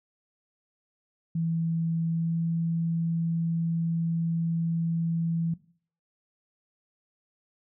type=tone with pitch glide; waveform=sine; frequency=164.81 to 166.05 Hz; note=E3 to E3; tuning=0 to +13 cents; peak=-25 dBFS; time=1.35-5.54 s; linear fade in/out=5 ms; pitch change=+13 cents; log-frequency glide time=2.09-2.38 s; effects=noise-tail reverb RT60 0.5 s tail -18 dB re dry